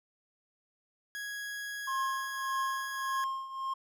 40% pulse tone, 1661.2 Hz, G#6, in tune, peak -36 dBFS, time 1.15-3.24 s, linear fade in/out 0 ms
triangle tone with tremolo, 1067 Hz, C6, 34 cents sharp, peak -27 dBFS, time 1.87-3.74 s, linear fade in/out 10 ms, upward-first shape triangle, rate 1.7 Hz, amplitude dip 80%
effects none

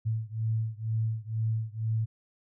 sine beating tone pair, 110.3 / 112.4 Hz, A2 / A2, +5 / +37 cents, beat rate 2.1 Hz, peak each -30 / -31 dBFS, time 0.05-2.06 s, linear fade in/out 20 ms, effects none

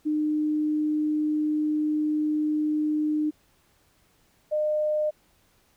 sine tone pair in turn, 303.9 / 607.8 Hz, D#4 / D#5, -41 / -41 cents, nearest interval octave, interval 1200 cents, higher second, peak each -22 dBFS, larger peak neither, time 0.05-3.31 / 4.51-5.11 s, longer first, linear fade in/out 20 ms, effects pink hiss -64 dBFS RMS until 5.76 s

